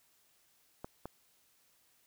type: clicks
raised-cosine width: 1 ms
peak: -27 dBFS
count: 2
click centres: 0.845 / 1.056 s
effects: white hiss -70 dBFS RMS until 2.06 s